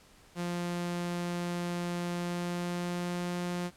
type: tone with pitch glide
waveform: sawtooth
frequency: 174.61 to 176.54 Hz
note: F3 to F3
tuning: 0 to +19 cents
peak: -28 dBFS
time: 0.35-3.71 s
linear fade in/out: 50 ms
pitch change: +19 cents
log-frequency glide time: 2.15-3.37 s
effects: pink hiss -59 dBFS RMS until 3.76 s + low-pass 11000 Hz 12 dB/octave